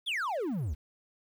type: exponential sweep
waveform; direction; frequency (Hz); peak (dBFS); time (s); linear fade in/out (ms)
triangle; down; 3664 to 61.74; -28; 0.06-0.75; 20
effects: 10-bit